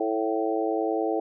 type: harmonic tone with a mistuned harmonic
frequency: 110 Hz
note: A2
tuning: in tune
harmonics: 3 / 4 / 5 / 6 / 7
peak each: -28 / -28 / -32 / -32 / -31 dBFS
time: 0-1.2 s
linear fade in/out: 5 ms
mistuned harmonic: 6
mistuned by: +23 cents
effects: none